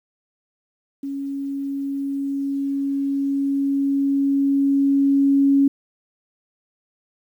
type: tone with level ramp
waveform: sine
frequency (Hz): 277.2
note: C#4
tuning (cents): 0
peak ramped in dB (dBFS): -25 to -12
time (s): 1.03-5.68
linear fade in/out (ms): 5
effects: 9-bit